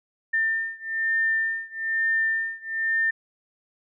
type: beating tone pair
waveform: sine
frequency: 1800 / 1801.1 Hz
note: A6 / A6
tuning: +39 / +40 cents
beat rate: 1.1 Hz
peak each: -25 / -26 dBFS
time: 0.33-3.11 s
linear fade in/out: 10 ms
effects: none